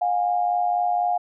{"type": "tone pair together", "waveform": "sine", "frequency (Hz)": [714, 818], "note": ["F5", "G#5"], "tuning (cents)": [38, -26], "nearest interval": "major second", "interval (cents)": 236, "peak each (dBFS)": [-20, -26], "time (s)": [0.01, 1.18], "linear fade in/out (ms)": 10, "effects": []}